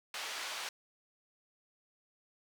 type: band-pass noise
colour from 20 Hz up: white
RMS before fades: -41 dBFS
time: 0.14-0.69 s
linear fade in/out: 2 ms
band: 670 to 4400 Hz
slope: 12 dB/octave
effects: none